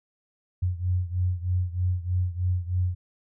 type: beating tone pair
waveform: sine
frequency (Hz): 89.4 / 92.6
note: F2 / F#2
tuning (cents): +41 / +2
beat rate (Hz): 3.2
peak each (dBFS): -25 / -28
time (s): 0.62-2.95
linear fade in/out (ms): 10
effects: none